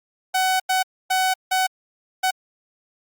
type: tone bursts at uneven times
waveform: sawtooth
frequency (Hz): 750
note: F#5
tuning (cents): +23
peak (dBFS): -14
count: 5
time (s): 0.34-0.6 / 0.69-0.83 / 1.1-1.34 / 1.51-1.67 / 2.23-2.31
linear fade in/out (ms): 10
effects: Opus 48 kbps